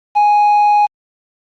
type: tone with quantisation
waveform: triangle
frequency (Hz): 830.6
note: G#5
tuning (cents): 0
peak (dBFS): -6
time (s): 0.15-0.87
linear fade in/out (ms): 20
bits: 6
effects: low-pass 4000 Hz 12 dB/octave + Opus 48 kbps